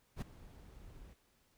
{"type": "noise with ADSR envelope", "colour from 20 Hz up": "brown", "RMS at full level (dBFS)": -36, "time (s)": [0.16, 1.14], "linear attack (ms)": 57, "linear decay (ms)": 8, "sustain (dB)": -19, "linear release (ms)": 16, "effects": ["pink hiss -73 dBFS RMS until 1.57 s"]}